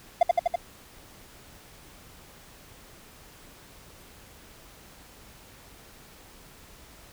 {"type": "tone with echo", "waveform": "triangle", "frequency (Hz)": 693, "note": "F5", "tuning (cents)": -14, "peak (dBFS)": -11, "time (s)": [0.21, 0.23], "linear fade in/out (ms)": 5, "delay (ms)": 82, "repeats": 4, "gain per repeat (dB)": -2, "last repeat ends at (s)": 0.558, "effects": ["tanh soft clip ceiling -7 dBFS", "pink hiss -51 dBFS RMS until 7.12 s"]}